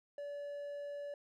triangle tone, 575 Hz, D5, 37 cents flat, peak -39 dBFS, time 0.18-1.14 s, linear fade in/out 2 ms, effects none

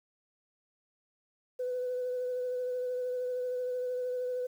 sine tone with vibrato, 500 Hz, B4, 21 cents sharp, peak -30 dBFS, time 1.59-4.47 s, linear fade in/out 10 ms, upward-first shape triangle, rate 13 Hz, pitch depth 21 cents each way, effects tanh soft clip ceiling -26 dBFS + 10-bit

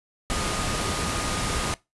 sine tone in noise, 1232 Hz, D#6, 17 cents flat, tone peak -35 dBFS, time 0.3-1.74 s, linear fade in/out 0 ms, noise pink, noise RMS -27 dBFS, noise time 0.3-1.74 s, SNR -11 dB, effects noise-tail reverb RT60 0.2 s tail -20 dB re dry + resampled to 24000 Hz

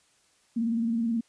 sine tone with vibrato, 230 Hz, A#3, 23 cents flat, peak -24 dBFS, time 0.56-1.21 s, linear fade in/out 10 ms, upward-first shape square, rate 19 Hz, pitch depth 46 cents each way, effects white hiss -65 dBFS RMS until 1.28 s + resampled to 22050 Hz

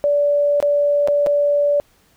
sine tone with dropouts, 579 Hz, D5, 25 cents flat, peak -13 dBFS, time 0.04-1.8 s, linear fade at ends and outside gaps 0 ms, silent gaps 0.602-0.626 / 1.075-1.084 / 1.263-1.269 s, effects pink hiss -57 dBFS RMS until 2.16 s

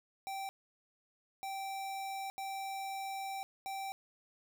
square tone bursts at uneven times, 779 Hz, G5, 11 cents flat, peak -39 dBFS, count 4, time 0.27-0.49 / 1.43-2.3 / 2.38-3.43 / 3.66-3.92 s, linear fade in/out 0 ms, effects none

